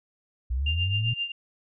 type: linear sweep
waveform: sine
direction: up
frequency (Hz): 58.1 to 120.6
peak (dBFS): -24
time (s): 0.5-1.14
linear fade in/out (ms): 10
type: tone with tremolo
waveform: sine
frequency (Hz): 2794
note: F7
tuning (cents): 0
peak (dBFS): -24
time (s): 0.66-1.32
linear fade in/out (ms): 5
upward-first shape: triangle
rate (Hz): 7.6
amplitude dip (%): 85
effects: none